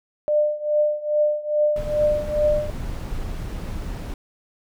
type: tone with tremolo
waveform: sine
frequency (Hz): 599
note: D5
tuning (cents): +34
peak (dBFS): -14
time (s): 0.28-2.7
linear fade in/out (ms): 0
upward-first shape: triangle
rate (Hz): 2.4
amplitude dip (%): 90
type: noise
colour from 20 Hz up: brown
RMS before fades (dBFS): -29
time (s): 1.76-4.14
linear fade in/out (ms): 2
effects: none